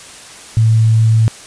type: tone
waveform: sine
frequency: 111.6 Hz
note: A2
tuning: 25 cents sharp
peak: -7 dBFS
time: 0.57-1.28 s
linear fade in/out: 0 ms
effects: white hiss -35 dBFS RMS until 1.46 s + resampled to 22050 Hz